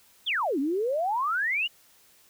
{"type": "exponential two-way sweep", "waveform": "sine", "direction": "down then up", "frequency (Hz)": [3729, 261.6, 2980], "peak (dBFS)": -24, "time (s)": [0.26, 1.68], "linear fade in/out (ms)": 20, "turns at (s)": 0.59, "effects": ["white hiss -59 dBFS RMS until 2.29 s"]}